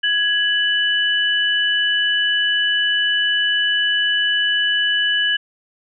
sine tone pair together, 1666.7 / 2974 Hz, G#6 / F#7, +6 / +8 cents, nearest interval minor seventh, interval 1002 cents, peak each -18 dBFS, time 0.03-5.37 s, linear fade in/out 10 ms, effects none

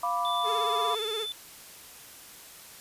sine chord, B diminished, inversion second, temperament equal, 698.5 / 987.8 / 1174.7 Hz, F5 / B5 / D6, 0 / 0 / 0 cents, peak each -31 / -30 / -30 dBFS, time 0.03-0.95 s, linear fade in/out 5 ms
triangle tone, 3512 Hz, A7, 4 cents flat, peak -31 dBFS, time 0.25-1.32 s, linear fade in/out 0 ms
45% pulse tone with vibrato, 435.4 Hz, A4, 18 cents flat, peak -32 dBFS, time 0.43-1.27 s, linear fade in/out 50 ms, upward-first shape sine, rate 17 Hz, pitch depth 79 cents each way
effects white hiss -48 dBFS RMS until 2.8 s + resampled to 32000 Hz

